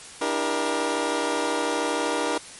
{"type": "chord", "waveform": "20% pulse", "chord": "E half-diminished seventh", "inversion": "third", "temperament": "just", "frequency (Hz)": [296.7, 329.6, 395.6, 474.7], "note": ["D4", "E4", "G4", "Bb4"], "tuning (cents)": [18, 0, 16, 31], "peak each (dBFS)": [-24, -26, -26, -22], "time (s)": [0.21, 2.38], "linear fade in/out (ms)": 5, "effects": ["white hiss -42 dBFS RMS until 2.59 s", "MP3 48 kbps"]}